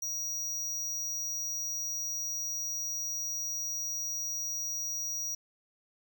square tone, 5760 Hz, F#8, 47 cents flat, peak -33 dBFS, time 0.02-5.35 s, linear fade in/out 5 ms, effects none

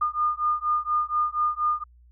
sine beating tone pair, 1214 / 1218.2 Hz, D#6 / D#6, -43 / -37 cents, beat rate 4.2 Hz, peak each -25 dBFS, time 0.01-1.84 s, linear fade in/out 10 ms, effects added 60 Hz sine -51 dBFS peak until 2.11 s

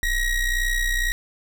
square ring-modulated tone, 960 Hz, B5, 49 cents flat, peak -18 dBFS, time 0.03-1.12 s, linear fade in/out 0 ms, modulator 929 Hz, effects none

